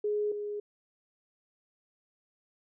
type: tone pair in turn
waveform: sine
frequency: 418 / 414.6 Hz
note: G#4 / G#4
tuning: +11 / -3 cents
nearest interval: unison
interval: 14 cents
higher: first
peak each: -27 / -33 dBFS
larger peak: first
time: 0.04-0.32 / 0.32-0.6 s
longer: neither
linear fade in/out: 5 ms
effects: none